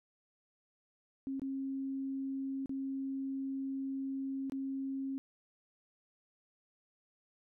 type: tone with dropouts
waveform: sine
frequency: 270 Hz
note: C#4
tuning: 45 cents flat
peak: -35 dBFS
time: 1.27-5.18 s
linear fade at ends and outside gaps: 0 ms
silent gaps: 1.396-1.418 / 2.659-2.694 / 4.498-4.521 s
effects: none